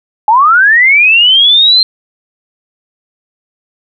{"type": "linear sweep", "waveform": "sine", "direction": "up", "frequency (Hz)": [826, 4178], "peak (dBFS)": -3, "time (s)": [0.28, 1.83], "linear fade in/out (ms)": 2, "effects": []}